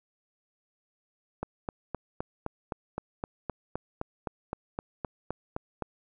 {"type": "click train", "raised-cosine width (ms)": 1, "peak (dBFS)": -18, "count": 18, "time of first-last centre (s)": [1.43, 5.823], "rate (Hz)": 3.87, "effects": []}